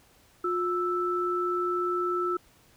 sine tone pair together, 356.6 / 1320 Hz, F4 / E6, +36 / +2 cents, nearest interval octave + major seventh, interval 2266 cents, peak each -28 dBFS, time 0.44-2.37 s, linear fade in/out 5 ms, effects pink hiss -60 dBFS RMS until 2.76 s

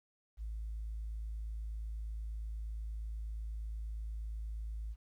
sine tone, 54.2 Hz, A1, 25 cents flat, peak -37 dBFS, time 0.37-4.96 s, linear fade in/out 50 ms, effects tanh soft clip ceiling -34 dBFS + 12-bit

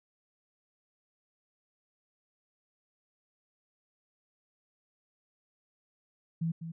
sine tone with echo, 164.81 Hz, E3, in tune, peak -28 dBFS, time 6.41-6.52 s, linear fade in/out 10 ms, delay 200 ms, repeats 1, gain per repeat -9 dB, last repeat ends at 6.72 s, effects none

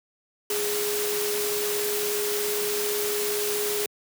sine tone in noise, 415.3 Hz, G#4, in tune, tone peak -27 dBFS, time 0.5-3.86 s, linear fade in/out 2 ms, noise white, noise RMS -29 dBFS, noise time 0.5-3.86 s, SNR -1 dB, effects high-pass 150 Hz 12 dB/octave

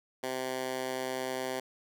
10% pulse tone with high-pass filter, 129.6 Hz, C3, 16 cents flat, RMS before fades -35 dBFS, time 0.23-1.6 s, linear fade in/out 5 ms, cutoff 350 Hz, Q 0.82, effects none

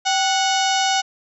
harmonic tone with a mistuned harmonic, 736 Hz, F#5, 9 cents flat, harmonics 1 / 2 / 3 / 4 / 5 / 6 / 7 / 8 / 9 / 10, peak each -19 / -26 / -29 / -25 / -28 / -30 / -30 / -28 / -34 / -34 dBFS, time 0.05-1.02 s, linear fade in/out 20 ms, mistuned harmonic 1, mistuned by +86 cents, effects none

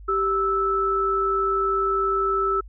sine tone pair together, 390.6 / 1313.8 Hz, G4 / E6, -6 / -6 cents, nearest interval octave + major sixth, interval 2100 cents, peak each -24 / -21 dBFS, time 0.08-2.61 s, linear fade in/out 10 ms, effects added 50 Hz sine -39 dBFS peak until 2.68 s

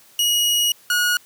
sawtooth tone pair in turn, 2898 / 1449 Hz, F#7 / F#6, -37 / -37 cents, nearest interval octave, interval 1200 cents, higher first, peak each -13 dBFS, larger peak neither, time 0.19-0.72 / 0.9-1.17 s, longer first, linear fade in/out 2 ms, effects white hiss -51 dBFS RMS until 1.25 s + high-pass 100 Hz 12 dB/octave

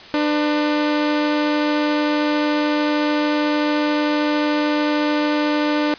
sawtooth tone pair together, 298.5 / 502 Hz, D4 / B4, +28 / +28 cents, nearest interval major sixth, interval 900 cents, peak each -13 / -24 dBFS, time 0.14-5.94 s, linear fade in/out 0 ms, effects white hiss -39 dBFS RMS until 5.98 s + resampled to 11025 Hz

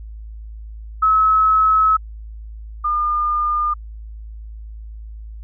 sine tone pair in turn, 1290 / 1209.5 Hz, E6 / D#6, -38 / -49 cents, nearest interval minor second, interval 111 cents, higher first, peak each -11 / -16 dBFS, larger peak first, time 1.02-1.97 / 2.84-3.74 s, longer first, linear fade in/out 10 ms, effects added 54 Hz sine -31 dBFS peak until 5.43 s

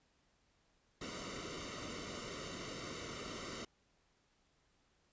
pink noise with comb filter, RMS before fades -45 dBFS, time 1.01-3.65 s, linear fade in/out 5 ms, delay 1.2 ms, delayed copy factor -0.8, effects pink hiss -75 dBFS RMS until 5.12 s + resampled to 16000 Hz

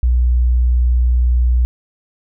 sine tone, 61 Hz, B1, 21 cents flat, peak -10 dBFS, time 0.03-1.65 s, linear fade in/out 0 ms, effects none

